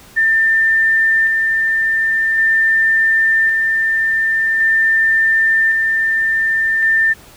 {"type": "tone with tremolo", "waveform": "sine", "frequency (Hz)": 1793, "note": "A6", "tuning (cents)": 32, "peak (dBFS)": -10, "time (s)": [0.16, 7.14], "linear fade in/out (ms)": 20, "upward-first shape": "square", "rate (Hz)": 0.45, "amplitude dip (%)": 25, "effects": ["pink hiss -42 dBFS RMS until 7.36 s"]}